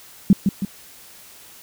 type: tone with echo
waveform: sine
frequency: 196 Hz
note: G3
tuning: in tune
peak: -7 dBFS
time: 0.3-0.33 s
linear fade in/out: 2 ms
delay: 160 ms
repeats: 2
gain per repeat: -6 dB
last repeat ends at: 0.65 s
effects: white hiss -45 dBFS RMS until 1.62 s